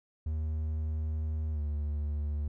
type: tone with pitch glide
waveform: triangle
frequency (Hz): 77.78 to 73.88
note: D#2 to D2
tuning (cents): 0 to +11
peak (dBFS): -28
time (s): 0.26-2.48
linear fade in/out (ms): 5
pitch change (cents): -89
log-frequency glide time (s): 1.51-1.62
effects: none